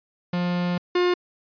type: tone pair in turn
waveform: 45% pulse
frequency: 176.7 / 356.8 Hz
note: F3 / F4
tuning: +21 / +37 cents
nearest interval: octave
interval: 1216 cents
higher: second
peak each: -22 / -18 dBFS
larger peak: second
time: 0.33-0.78 / 0.95-1.14 s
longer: first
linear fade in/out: 5 ms
effects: resampled to 11025 Hz